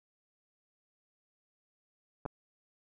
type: clicks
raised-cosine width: 1 ms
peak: -25 / -23 dBFS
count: 2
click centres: 2.254 / 2.261 s
effects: none